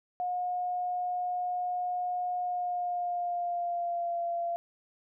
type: tone with pitch glide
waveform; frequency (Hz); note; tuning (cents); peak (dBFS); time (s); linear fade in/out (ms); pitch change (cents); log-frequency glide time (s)
sine; 720 to 687.1; F#5 to F5; -47 to -28; -29; 0.2-4.56; 0; -81; 2.38-4.21
effects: none